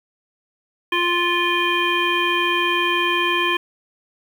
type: harmonic tone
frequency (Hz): 349.2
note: F4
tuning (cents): 0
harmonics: 1 / 3 / 5 / 7 / 9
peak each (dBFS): -24 / -22 / -24 / -23 / -24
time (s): 0.92-3.57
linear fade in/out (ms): 5
effects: 7-bit